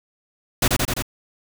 pink noise with echo, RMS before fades -17 dBFS, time 0.62-0.68 s, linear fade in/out 5 ms, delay 86 ms, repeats 4, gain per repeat -2 dB, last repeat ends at 1.024 s, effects none

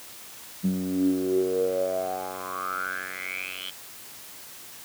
10% pulse tone with band-pass filter sweep, 93 Hz, F#2, 9 cents sharp, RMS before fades -28 dBFS, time 0.63-3.71 s, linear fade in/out 20 ms, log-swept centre 190 to 3200 Hz, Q 9.9, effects white hiss -44 dBFS RMS until 4.84 s + high-pass 60 Hz 12 dB/octave

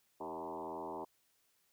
sine tone with frequency modulation, 640 Hz, D#5, 49 cents sharp, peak -40 dBFS, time 0.2-1.05 s, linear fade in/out 10 ms, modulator 82.9 Hz, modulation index 4.4, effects white hiss -75 dBFS RMS until 1.72 s

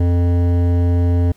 sine tone with hard clipping, 87.31 Hz, F2, in tune, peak -14 dBFS, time 0-1.32 s, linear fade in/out 5 ms, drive 13 dB, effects pink hiss -55 dBFS RMS until 1.36 s

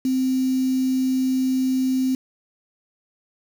sine tone with quantisation, 260 Hz, C4, 11 cents flat, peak -18 dBFS, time 0.05-2.15 s, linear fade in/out 2 ms, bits 6, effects none

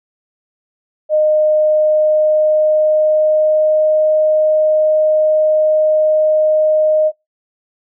sine tone with pitch glide, 614 to 618.6 Hz, D#5 to D#5, -23 to -10 cents, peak -9 dBFS, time 1.09-7.12 s, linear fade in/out 50 ms, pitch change +13 cents, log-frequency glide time 1.56-3.98 s, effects noise-tail reverb RT60 0.2 s tail -25 dB re dry

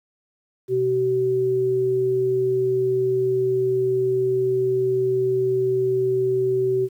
sine tone pair together, 126.98 / 380.5 Hz, B2 / F#4, +49 / +48 cents, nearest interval octave + perfect fifth, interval 1899 cents, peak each -29 / -18 dBFS, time 0.68-6.89 s, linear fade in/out 50 ms, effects 9-bit

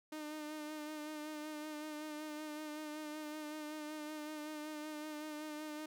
sawtooth tone with vibrato, 304.2 Hz, D#4, 39 cents flat, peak -39 dBFS, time 0.12-5.86 s, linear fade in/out 5 ms, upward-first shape sine, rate 5.3 Hz, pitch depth 30 cents each way, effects none

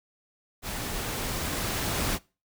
pink noise with level ramp, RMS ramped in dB -34 to -28 dBFS, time 0.62-2.19 s, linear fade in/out 50 ms, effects noise-tail reverb RT60 0.3 s tail -22 dB re dry

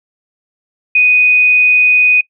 sine tone, 2489 Hz, D#7, in tune, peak -6 dBFS, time 0.95-2.21 s, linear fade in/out 5 ms, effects noise-tail reverb RT60 0.1 s tail -22 dB re dry

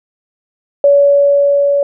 sine tone with level ramp, 567 Hz, C#5, 39 cents sharp, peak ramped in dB -4 to -9 dBFS, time 0.84-1.83 s, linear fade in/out 2 ms, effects none

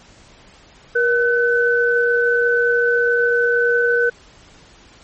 sine tone pair together, 475.6 / 1510 Hz, A#4 / F#6, +35 / +35 cents, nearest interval octave + minor sixth, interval 2000 cents, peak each -16 dBFS, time 0.95-4.1 s, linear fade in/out 10 ms, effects pink hiss -47 dBFS RMS until 5.03 s + MP3 32 kbps

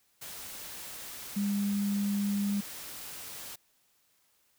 sine tone in noise, 202.1 Hz, G#3, 47 cents flat, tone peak -27 dBFS, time 1.36-2.61 s, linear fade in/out 10 ms, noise white, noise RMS -43 dBFS, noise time 0.21-3.56 s, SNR +13 dB, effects white hiss -70 dBFS RMS until 4.58 s

